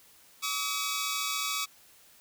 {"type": "tone cluster", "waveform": "10% pulse", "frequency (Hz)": [1142, 1277, 3797], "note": ["D6", "D#6", "A#7"], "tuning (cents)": [-49, 45, 31], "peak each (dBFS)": [-24, -26, -31], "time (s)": [0.42, 1.66], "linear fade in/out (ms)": 20, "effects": ["white hiss -58 dBFS RMS until 2.2 s"]}